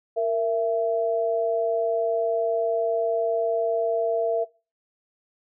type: tone pair together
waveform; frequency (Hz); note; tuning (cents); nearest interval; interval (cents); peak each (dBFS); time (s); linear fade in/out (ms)
sine; 462.5 / 667.5; A#4 / E5; -14 / +22; tritone; 636; -24 / -23; 0.16-4.45; 20
effects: noise-tail reverb RT60 0.3 s tail -20 dB re dry